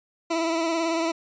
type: tone with vibrato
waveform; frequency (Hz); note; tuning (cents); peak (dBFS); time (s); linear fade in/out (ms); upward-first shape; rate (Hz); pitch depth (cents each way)
20% pulse; 329.6; E4; 0; -18; 0.3-1.12; 10; triangle; 18; 46
effects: resampled to 16000 Hz